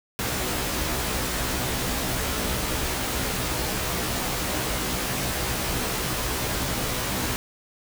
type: noise with comb filter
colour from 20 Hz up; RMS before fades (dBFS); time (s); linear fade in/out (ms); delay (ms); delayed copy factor
pink; -27; 0.19-7.36; 0; 16; +0.8
effects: none